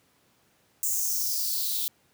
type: noise with high-pass filter sweep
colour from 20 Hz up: violet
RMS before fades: -28 dBFS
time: 0.83-1.88 s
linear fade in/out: 0 ms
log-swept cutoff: 7300 to 3500 Hz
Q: 5
effects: pink hiss -65 dBFS RMS until 2.13 s + high-pass 100 Hz 12 dB/octave